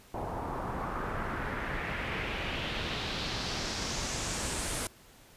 pink noise with low-pass filter sweep, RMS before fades -35 dBFS, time 0.14-4.87 s, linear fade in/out 2 ms, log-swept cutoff 810 to 10000 Hz, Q 2.3, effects pink hiss -57 dBFS RMS until 5.36 s + resampled to 32000 Hz

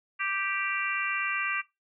harmonic tone, 392 Hz, G4, in tune, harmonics 3 / 4 / 5 / 6 / 7, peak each -34 / -34 / -34 / -34 / -34 dBFS, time 0.19-1.62 s, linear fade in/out 20 ms, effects noise-tail reverb RT60 0.2 s tail -18 dB re dry

